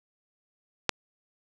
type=click; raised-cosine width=0.2 ms; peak=-4 dBFS; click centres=0.893 s; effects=none